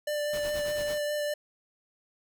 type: tone with vibrato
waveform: square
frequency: 592 Hz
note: D5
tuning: 14 cents sharp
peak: -29 dBFS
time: 0.07-1.34 s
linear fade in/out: 5 ms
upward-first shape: sine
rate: 4.9 Hz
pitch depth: 12 cents each way
type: noise with tremolo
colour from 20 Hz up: pink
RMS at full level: -40 dBFS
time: 0.33-0.98 s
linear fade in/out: 2 ms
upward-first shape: sine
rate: 9.1 Hz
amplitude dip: 70%
effects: none